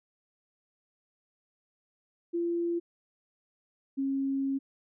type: tone pair in turn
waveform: sine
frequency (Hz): 342 / 272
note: F4 / C#4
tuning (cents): -36 / -33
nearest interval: major third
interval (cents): 397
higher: first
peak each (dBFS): -27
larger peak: neither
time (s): 2.33-2.8 / 3.97-4.59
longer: second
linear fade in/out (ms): 20
effects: none